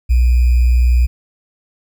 sine tone with sample-and-hold, 61 Hz, B1, 21 cents flat, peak -8 dBFS, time 0.09-1.07 s, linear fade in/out 20 ms, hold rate 2450 Hz, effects none

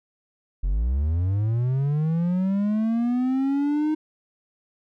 triangle linear sweep, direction up, 41.34 to 311.7 Hz, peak -18 dBFS, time 0.63-3.95 s, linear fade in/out 10 ms, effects none

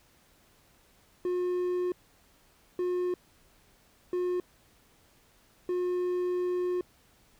triangle tone bursts at uneven times, 359.2 Hz, F4, 49 cents sharp, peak -25 dBFS, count 4, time 1.25-1.92 / 2.79-3.14 / 4.13-4.4 / 5.69-6.81 s, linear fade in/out 2 ms, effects pink hiss -63 dBFS RMS until 7.39 s

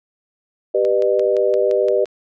sine chord, G augmented, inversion none, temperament equal with one note detuned, 392 / 493.9 / 607 Hz, G4 / B4 / D#5, 0 / 0 / -43 cents, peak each -18 dBFS, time 0.74-2.05 s, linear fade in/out 10 ms
click train, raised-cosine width 0.2 ms, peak -18 dBFS, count 8, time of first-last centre 0.85-2.057 s, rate 5.8 Hz
effects none

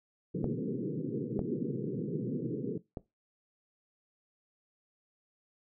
pink band-pass noise, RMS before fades -35 dBFS, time 0.34-2.78 s, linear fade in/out 5 ms, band 120 to 480 Hz, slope 96 dB/octave
clicks, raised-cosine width 2 ms, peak -18 / -18 / -24 dBFS, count 3, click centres 0.443 / 1.392 / 2.972 s
effects noise-tail reverb RT60 0.2 s tail -18 dB re dry

